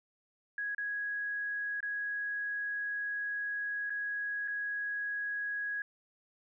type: tone with dropouts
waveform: sine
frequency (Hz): 1661.2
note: G#6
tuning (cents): 0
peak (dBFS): -33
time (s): 0.58-5.82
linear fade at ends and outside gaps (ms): 2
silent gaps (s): 0.748-0.781 / 1.805-1.828 / 3.897-3.903 / 4.477-4.481
effects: none